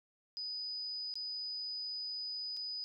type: tone with dropouts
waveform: sine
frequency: 4978 Hz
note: D#8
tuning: in tune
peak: -38 dBFS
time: 0.37-2.84 s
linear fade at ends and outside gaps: 0 ms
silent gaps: 1.14-1.155 / 2.566-2.57 s
effects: none